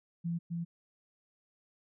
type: tone with echo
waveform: sine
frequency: 169.4 Hz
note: E3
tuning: 48 cents sharp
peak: -31 dBFS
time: 0.24-0.39 s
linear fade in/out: 20 ms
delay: 260 ms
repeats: 1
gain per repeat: -2 dB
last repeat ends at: 0.65 s
effects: none